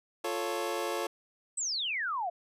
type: chord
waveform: 25% pulse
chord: F augmented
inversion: none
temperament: equal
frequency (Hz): 349.2 / 440 / 554.4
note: F4 / A4 / C#5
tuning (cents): 0 / 0 / 0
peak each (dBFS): -32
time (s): 0.24-1.07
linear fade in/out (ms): 5
type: exponential sweep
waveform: sine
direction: down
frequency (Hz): 8372 to 659.3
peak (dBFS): -30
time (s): 1.57-2.3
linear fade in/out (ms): 10
effects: resampled to 32000 Hz